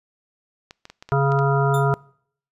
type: clicks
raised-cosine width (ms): 0.2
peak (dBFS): -22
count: 7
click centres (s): 0.709 / 0.854 / 0.9 / 1.025 / 1.09 / 1.32 / 1.39
type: harmonic tone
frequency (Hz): 138.59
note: C#3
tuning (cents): 0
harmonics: 1 / 3 / 5 / 7 / 9 / 10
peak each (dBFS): -18 / -23 / -25 / -26 / -28 / -28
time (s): 1.12-1.94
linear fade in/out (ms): 0
type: tone with exponential decay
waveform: 10% pulse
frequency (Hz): 3584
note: A7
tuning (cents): +31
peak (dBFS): -22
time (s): 1.74-1.9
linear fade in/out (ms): 2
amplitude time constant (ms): 34
effects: noise-tail reverb RT60 0.6 s tail -24 dB re dry + resampled to 32000 Hz